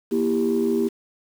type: chord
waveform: sine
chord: E diminished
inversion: second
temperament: just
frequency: 237.3 / 329.6 / 395.6 Hz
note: Bb3 / E4 / G4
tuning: +31 / 0 / +16 cents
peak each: -22 / -24 / -21 dBFS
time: 0.11-0.89 s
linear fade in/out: 20 ms
effects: tanh soft clip ceiling -12 dBFS + 7-bit